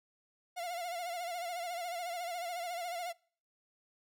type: tone with vibrato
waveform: 45% pulse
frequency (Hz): 698.5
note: F5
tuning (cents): 0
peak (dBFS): -37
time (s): 0.56-3.13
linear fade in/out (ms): 20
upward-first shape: sine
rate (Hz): 14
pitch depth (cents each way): 70
effects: noise-tail reverb RT60 0.5 s tail -25 dB re dry